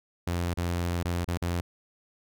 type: tone with dropouts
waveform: sawtooth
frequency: 86.9 Hz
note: F2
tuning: 8 cents flat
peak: -23 dBFS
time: 0.27-1.61 s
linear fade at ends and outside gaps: 5 ms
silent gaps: 0.54-0.573 / 1.031-1.05 / 1.246-1.278 / 1.374-1.419 s
effects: none